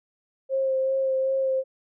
sine tone with vibrato, 531 Hz, C5, 25 cents sharp, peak -21 dBFS, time 0.49-1.64 s, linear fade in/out 50 ms, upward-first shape sine, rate 2.6 Hz, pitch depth 16 cents each way, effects none

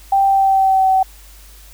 sine tone with pitch glide, 784 to 760.8 Hz, G5 to F#5, 0 to +48 cents, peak -10 dBFS, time 0.12-1.03 s, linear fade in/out 5 ms, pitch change -52 cents, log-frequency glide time 0.26-0.88 s, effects added 50 Hz sine -40 dBFS peak until 1.73 s + white hiss -45 dBFS RMS until 1.73 s

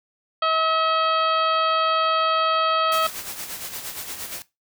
harmonic tone, 642 Hz, E5, 46 cents flat, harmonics 1 / 2 / 3 / 4 / 5 / 6 / 7, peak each -25 / -20 / -35 / -33 / -27 / -37 / -34 dBFS, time 0.42-3.07 s, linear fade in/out 5 ms
white noise with tremolo, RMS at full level -31 dBFS, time 2.92-4.42 s, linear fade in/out 0 ms, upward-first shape sine, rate 8.6 Hz, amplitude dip 55%
effects noise-tail reverb RT60 0.2 s tail -17 dB re dry

